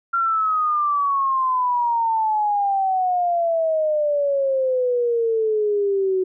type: exponential sweep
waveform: sine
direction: down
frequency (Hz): 1381 to 370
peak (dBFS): -17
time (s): 0.13-6.24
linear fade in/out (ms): 10
effects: none